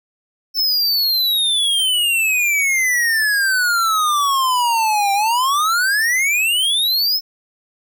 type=exponential two-way sweep; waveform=square; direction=down then up; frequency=5340 to 784 to 5340 Hz; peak=-15 dBFS; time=0.54-7.21 s; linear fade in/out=50 ms; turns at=5.13 s; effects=none